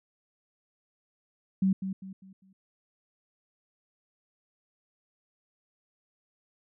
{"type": "tone with echo", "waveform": "sine", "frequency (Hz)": 191, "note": "G3", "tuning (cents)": -45, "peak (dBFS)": -21, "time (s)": [1.62, 1.73], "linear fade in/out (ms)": 5, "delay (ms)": 200, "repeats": 4, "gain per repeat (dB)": -9, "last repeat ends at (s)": 2.53, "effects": []}